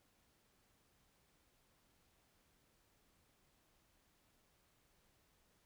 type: silence
effects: pink hiss -75 dBFS RMS until 5.65 s

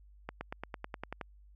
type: accelerating click train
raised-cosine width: 0.5 ms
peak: -23 dBFS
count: 10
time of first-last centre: 0.29-1.212 s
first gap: 120 ms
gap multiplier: 0.96
effects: added 50 Hz sine -55 dBFS peak until 1.55 s

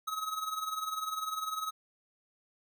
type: tone with tremolo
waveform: square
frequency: 1276 Hz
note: D#6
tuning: 43 cents sharp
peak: -31 dBFS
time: 0.07-1.71 s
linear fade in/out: 10 ms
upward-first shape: triangle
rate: 20 Hz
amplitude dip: 75%
effects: none

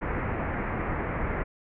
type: low-pass noise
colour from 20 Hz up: pink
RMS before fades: -30 dBFS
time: 0.01-1.44 s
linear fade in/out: 20 ms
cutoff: 2200 Hz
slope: 48 dB/octave
effects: none

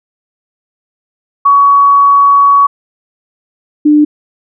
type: tone pair in turn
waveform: sine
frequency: 1125 / 298.8 Hz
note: C#6 / D4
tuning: +25 / +30 cents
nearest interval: octave + major seventh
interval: 2295 cents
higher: first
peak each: -3 dBFS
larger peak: neither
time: 1.45-2.67 / 3.85-4.05 s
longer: first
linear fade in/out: 10 ms
effects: none

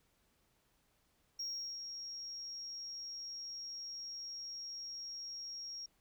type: tone with ADSR envelope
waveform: sine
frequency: 5588 Hz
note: F8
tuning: in tune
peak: -35 dBFS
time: 1.39-5.86 s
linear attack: 9 ms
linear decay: 380 ms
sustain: -7 dB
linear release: 4 ms
effects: tanh soft clip ceiling -37 dBFS + pink hiss -75 dBFS RMS until 6 s

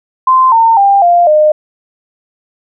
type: tone with pitch steps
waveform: sine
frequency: 1038 / 908.9 / 795.8 / 696.8 / 610.1 Hz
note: C6 / A#5 / G5 / F5 / D#5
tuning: -14 / -44 / +26 / -4 / -34 cents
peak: -4 dBFS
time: 0.27-1.52 s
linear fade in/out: 5 ms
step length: 250 ms
effects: none

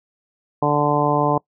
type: harmonic tone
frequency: 146.9 Hz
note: D3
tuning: 1 cent sharp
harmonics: 1 / 2 / 3 / 4 / 5 / 6 / 7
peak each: -23 / -23 / -23 / -23 / -23 / -23 / -23 dBFS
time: 0.62-1.38 s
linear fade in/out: 5 ms
effects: noise-tail reverb RT60 0.1 s tail -24 dB re dry

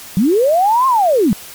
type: linear two-way sweep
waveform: sine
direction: up then down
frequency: 170 to 1081 to 170 Hz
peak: -9 dBFS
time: 0.17-1.33 s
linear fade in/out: 0 ms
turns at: 0.87 s
effects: white hiss -34 dBFS RMS until 1.54 s + MP3 96 kbps

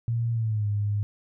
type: tone with pitch glide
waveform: sine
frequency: 116.54 to 103.23 Hz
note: A#2 to G#2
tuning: 0 to -10 cents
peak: -23 dBFS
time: 0.08-1.03 s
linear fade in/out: 0 ms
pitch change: -210 cents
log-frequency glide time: 0.32-0.67 s
effects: none

